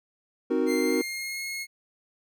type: chord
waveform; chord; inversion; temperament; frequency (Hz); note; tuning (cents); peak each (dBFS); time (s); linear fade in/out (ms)
triangle; C half-diminished seventh; none; equal; 261.6 / 311.1 / 370 / 466.2; C4 / Eb4 / Gb4 / Bb4; 0 / 0 / 0 / 0; -26; 0.5-1.02; 10
type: tone with pitch glide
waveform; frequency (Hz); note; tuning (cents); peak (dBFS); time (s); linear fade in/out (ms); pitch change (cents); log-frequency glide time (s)
sawtooth; 2093 to 2163; C7 to C#7; 0 to -43; -28; 0.66-1.67; 50; +57; 0.8-1.42
effects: none